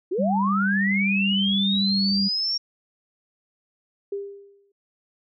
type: linear sweep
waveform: sine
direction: up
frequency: 330.6 to 5570 Hz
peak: -22 dBFS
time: 0.11-2.58 s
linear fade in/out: 10 ms
type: tone with vibrato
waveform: sine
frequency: 197 Hz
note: G3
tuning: 9 cents sharp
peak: -21 dBFS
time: 0.18-2.29 s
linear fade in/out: 20 ms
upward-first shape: sine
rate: 16 Hz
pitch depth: 10 cents each way
type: tone with exponential decay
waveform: sine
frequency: 400 Hz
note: G4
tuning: 35 cents sharp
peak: -24 dBFS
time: 4.12-4.72 s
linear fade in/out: 5 ms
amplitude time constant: 130 ms
effects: none